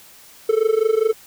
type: tone with amplitude modulation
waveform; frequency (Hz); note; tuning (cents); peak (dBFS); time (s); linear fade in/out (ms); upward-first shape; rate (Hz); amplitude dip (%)
triangle; 440.9; A4; +4; -9; 0.49-1.13; 5; sine; 24.9; 90
effects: white hiss -46 dBFS RMS until 1.26 s